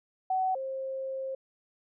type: tone pair in turn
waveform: sine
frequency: 752 / 531.7 Hz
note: F#5 / C5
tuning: +28 / +28 cents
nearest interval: tritone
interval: 600 cents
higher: first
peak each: -25 / -32 dBFS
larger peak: first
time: 0.3-0.55 / 0.55-1.35 s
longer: second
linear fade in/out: 5 ms
effects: none